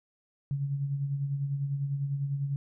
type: tone with tremolo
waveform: sine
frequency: 140 Hz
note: C#3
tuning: 18 cents sharp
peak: -26 dBFS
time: 0.51-2.56 s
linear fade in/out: 0 ms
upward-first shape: sine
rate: 10 Hz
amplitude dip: 50%
effects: none